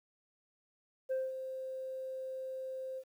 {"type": "tone with ADSR envelope", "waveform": "sine", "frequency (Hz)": 523.3, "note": "C5", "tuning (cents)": 0, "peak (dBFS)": -28, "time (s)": [1.09, 3.04], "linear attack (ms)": 25, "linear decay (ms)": 200, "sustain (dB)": -10, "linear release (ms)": 62, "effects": ["tanh soft clip ceiling -30 dBFS", "11-bit"]}